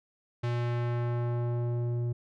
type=tone with low-pass filter sweep; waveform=square; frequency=119.9 Hz; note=A#2; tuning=49 cents sharp; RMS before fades=-30 dBFS; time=0.43-2.13 s; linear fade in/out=10 ms; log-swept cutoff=4000 to 330 Hz; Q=0.73; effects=none